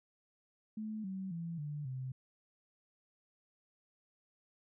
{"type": "tone with pitch steps", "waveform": "sine", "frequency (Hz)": [216.2, 190.4, 167.68, 147.67, 130.05], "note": ["A3", "F#3", "E3", "D3", "C3"], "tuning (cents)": [-30, 50, 30, 10, -10], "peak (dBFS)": -38, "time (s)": [0.77, 2.12], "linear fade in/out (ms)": 5, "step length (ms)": 270, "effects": []}